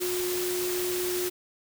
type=tone in noise; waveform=sine; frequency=360 Hz; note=F#4; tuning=47 cents flat; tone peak=-28 dBFS; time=0-1.3 s; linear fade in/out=20 ms; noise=white; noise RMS=-33 dBFS; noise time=0-1.3 s; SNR=+2 dB; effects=none